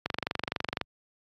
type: click train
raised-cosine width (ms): 0.3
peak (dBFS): -12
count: 19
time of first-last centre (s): 0.06-0.813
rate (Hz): 23.9
effects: high-pass 80 Hz 12 dB/octave + AAC 32 kbps